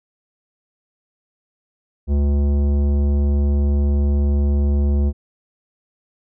sine tone with tanh clipping, 71.5 Hz, D2, 46 cents flat, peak -16 dBFS, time 2.07-5.13 s, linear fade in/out 50 ms, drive 14 dB, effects none

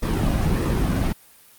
brown noise with flanger, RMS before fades -21 dBFS, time 0.02-1.13 s, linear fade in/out 10 ms, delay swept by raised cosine 1.3 to 2.28 ms, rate 1.6 Hz, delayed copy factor -0.5, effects white hiss -51 dBFS RMS until 1.58 s + Opus 32 kbps

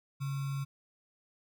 sine tone with sample-and-hold, 138.3 Hz, C#3, 4 cents flat, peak -32 dBFS, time 0.2-0.65 s, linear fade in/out 20 ms, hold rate 1225 Hz, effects none

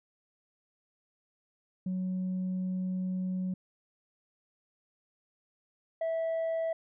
sine tone pair in turn, 185 / 654.3 Hz, F#3 / E5, 0 / -13 cents, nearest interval octave + minor seventh, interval 2187 cents, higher second, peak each -28 / -26 dBFS, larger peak second, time 1.86-3.54 / 6.01-6.73 s, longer first, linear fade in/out 5 ms, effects tanh soft clip ceiling -28 dBFS

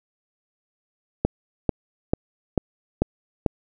click train, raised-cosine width 2 ms, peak -5 dBFS, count 6, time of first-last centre 1.25-3.462 s, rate 2.26 Hz, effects none

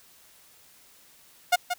sawtooth tone with echo, 716 Hz, F5, 43 cents sharp, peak -13 dBFS, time 1.52-1.56 s, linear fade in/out 10 ms, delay 180 ms, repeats 1, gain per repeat -8 dB, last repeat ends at 1.74 s, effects white hiss -56 dBFS RMS until 1.78 s

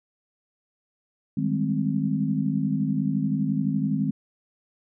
sine chord, Ab major seventh, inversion second, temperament equal, 155.56 / 196 / 207.7 / 261.6 Hz, Eb3 / G3 / Ab3 / C4, 0 / 0 / 0 / 0 cents, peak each -27 / -29 / -27 / -27 dBFS, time 1.37-4.11 s, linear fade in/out 5 ms, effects none

